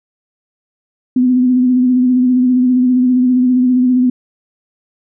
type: tone with vibrato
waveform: sine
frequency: 251.7 Hz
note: B3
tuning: 33 cents sharp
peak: -8 dBFS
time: 1.16-4.1 s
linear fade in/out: 5 ms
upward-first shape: sine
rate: 15 Hz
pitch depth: 32 cents each way
effects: none